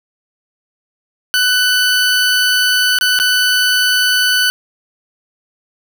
20% pulse tone with dropouts, 1495 Hz, F#6, 17 cents sharp, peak -6 dBFS, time 1.34-4.5 s, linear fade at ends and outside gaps 0 ms, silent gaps 2.987-3.011 / 3.189-3.199 s, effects none

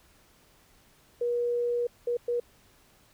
sine tone bursts at uneven times, 480 Hz, B4, 49 cents flat, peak -25 dBFS, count 3, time 1.21-1.87 / 2.07-2.17 / 2.28-2.4 s, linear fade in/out 5 ms, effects pink hiss -61 dBFS RMS until 3.13 s

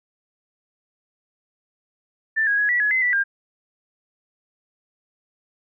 sine tone with pitch steps, 1772 / 1648 / 1674 / 1949 / 1690 / 2050 / 1966 / 1603 Hz, A6 / G#6 / G#6 / B6 / G#6 / C7 / B6 / G6, +12 / -14 / +13 / -23 / +30 / -36 / -8 / +38 cents, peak -17 dBFS, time 2.36-3.24 s, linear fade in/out 20 ms, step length 110 ms, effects none

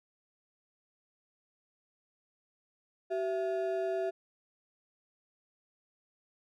triangle ring-modulated tone, 523.3 Hz, C5, in tune, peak -25 dBFS, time 3.1-4.11 s, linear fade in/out 20 ms, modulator 142 Hz, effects none

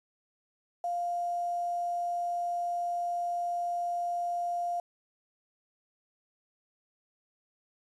sine tone with quantisation, 698.5 Hz, F5, in tune, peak -29 dBFS, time 0.84-4.8 s, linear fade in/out 2 ms, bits 9, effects resampled to 24000 Hz

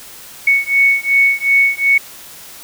sine beating tone pair, 2217 / 2219.7 Hz, C#7 / C#7, 0 / +2 cents, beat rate 2.7 Hz, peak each -13 dBFS, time 0.47-1.98 s, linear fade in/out 5 ms, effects white hiss -36 dBFS RMS until 2.63 s

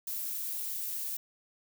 violet noise, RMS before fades -36 dBFS, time 0.07-1.17 s, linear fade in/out 5 ms, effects none

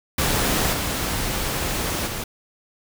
pink noise with level steps, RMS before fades -21 / -25 / -29 dBFS, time 0.18-2.24 s, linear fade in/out 5 ms, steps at 0.72 / 2.06 s, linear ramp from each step 20 ms, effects none

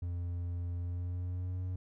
triangle tone with pitch glide, 87.31 to 91.49 Hz, F2 to F#2, 0 to -19 cents, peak -32 dBFS, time 0.02-1.76 s, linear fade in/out 5 ms, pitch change +81 cents, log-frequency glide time 0.79-1.62 s, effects none

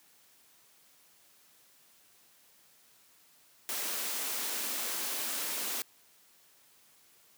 white high-pass noise, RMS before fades -35 dBFS, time 3.69-5.82 s, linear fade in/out 0 ms, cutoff 200 Hz, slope 96 dB/octave, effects white hiss -63 dBFS RMS until 7.37 s + high-pass 100 Hz 12 dB/octave

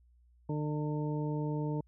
harmonic tone, 150 Hz, D3, 37 cents sharp, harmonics 1 / 2 / 3 / 4 / 6, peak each -33 / -37 / -40 / -46 / -44 dBFS, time 0.49-1.81 s, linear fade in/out 5 ms, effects added 60 Hz sine -61 dBFS peak until 1.87 s

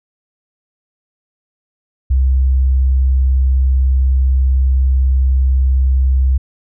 sine tone with vibrato, 65.41 Hz, C2, in tune, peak -9 dBFS, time 2.1-6.38 s, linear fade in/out 10 ms, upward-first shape triangle, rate 20 Hz, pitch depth 59 cents each way, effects none

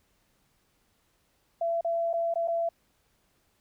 sine tone with dropouts, 673 Hz, E5, 36 cents sharp, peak -25 dBFS, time 1.61-2.69 s, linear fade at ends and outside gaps 5 ms, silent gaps 1.81-1.846 / 2.131-2.137 / 2.34-2.356 / 2.476-2.481 s, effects pink hiss -70 dBFS RMS until 3.6 s

